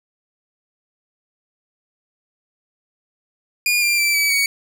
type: tone with pitch steps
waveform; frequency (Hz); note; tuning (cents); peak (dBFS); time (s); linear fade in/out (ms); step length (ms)
sawtooth; 2430 / 2383 / 2336 / 2291 / 2246; D#7 / D7 / D7 / D7 / C#7; -42 / +25 / -10 / -44 / +22; -12; 3.66-4.46; 2; 160
effects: none